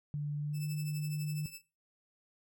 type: tone with pitch glide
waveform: sine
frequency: 146.83 to 149.74 Hz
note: D3 to D3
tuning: 0 to +34 cents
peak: -33 dBFS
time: 0.14-1.46 s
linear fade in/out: 0 ms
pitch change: +34 cents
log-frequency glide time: 0.36-0.7 s
type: tone with tremolo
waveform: 10% pulse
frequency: 2634 Hz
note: E7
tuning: 2 cents flat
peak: -34 dBFS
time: 0.53-1.62 s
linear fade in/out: 50 ms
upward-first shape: triangle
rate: 12 Hz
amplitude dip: 80%
effects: noise-tail reverb RT60 0.3 s tail -18 dB re dry